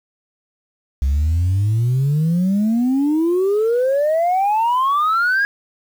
sine exponential sweep, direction up, 65.41 to 1661.2 Hz, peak -12 dBFS, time 1.02-5.45 s, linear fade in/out 0 ms, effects tanh soft clip ceiling -12 dBFS + 7-bit

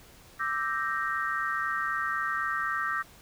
sine chord, E half-diminished seventh, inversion third, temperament equal, 1174.7 / 1318.5 / 1568 / 1864.7 Hz, D6 / E6 / G6 / Bb6, 0 / 0 / 0 / 0 cents, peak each -33 dBFS, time 0.39-3.03 s, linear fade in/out 20 ms, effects pink hiss -54 dBFS RMS until 3.21 s

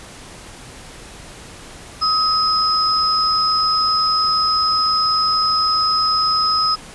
sine tone pair together, 1271 / 5084 Hz, D#6 / D#8, +36 / +36 cents, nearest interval 2 octaves, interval 2400 cents, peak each -17 dBFS, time 2.01-6.76 s, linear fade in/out 20 ms, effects pink hiss -38 dBFS RMS until 6.94 s + resampled to 24000 Hz

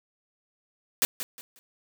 white noise with echo, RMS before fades -22 dBFS, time 1.02-1.05 s, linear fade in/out 0 ms, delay 180 ms, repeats 3, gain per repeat -11 dB, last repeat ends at 1.59 s, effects none

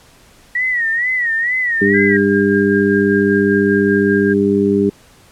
sine tone with vibrato, 1914 Hz, A#6, 45 cents sharp, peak -14 dBFS, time 0.55-2.17 s, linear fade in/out 5 ms, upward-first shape sine, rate 2.2 Hz, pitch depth 110 cents each way
harmonic tone, 100 Hz, G2, 35 cents sharp, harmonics 1 / 2 / 3 / 4, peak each -26 / -15 / -17 / -14 dBFS, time 1.81-4.9 s, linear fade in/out 10 ms
sine tone with tremolo, 1612 Hz, G6, 48 cents sharp, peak -17 dBFS, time 1.93-4.34 s, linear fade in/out 20 ms, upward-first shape sine, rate 5.1 Hz, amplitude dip 45%
effects pink hiss -47 dBFS RMS until 5.31 s + low-pass 12000 Hz 12 dB/octave

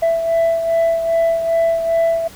sine beating tone pair, 663 / 665.5 Hz, E5 / E5, +10 / +16 cents, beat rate 2.5 Hz, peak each -12 / -19 dBFS, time 0.02-2.28 s, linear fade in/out 10 ms, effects tanh soft clip ceiling -11 dBFS + pink hiss -40 dBFS RMS until 2.35 s

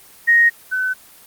sine tone pair in turn, 1869 / 1512.5 Hz, A#6 / F#6, +4 / +38 cents, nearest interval major third, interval 366 cents, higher first, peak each -9 / -17 dBFS, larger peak first, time 0.27-0.5 / 0.71-0.94 s, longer neither, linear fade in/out 20 ms, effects white hiss -45 dBFS RMS until 1.26 s + Opus 24 kbps

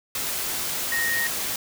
sine tone in noise, 1864.7 Hz, A#6, in tune, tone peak -23 dBFS, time 0.92-1.27 s, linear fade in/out 2 ms, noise white, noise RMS -28 dBFS, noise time 0.15-1.56 s, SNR +2 dB, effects none

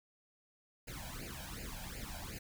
pink noise with flanger, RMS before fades -45 dBFS, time 0.87-2.39 s, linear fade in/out 10 ms, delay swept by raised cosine 0.42 to 1.3 ms, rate 2.7 Hz, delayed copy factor +0.95, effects none

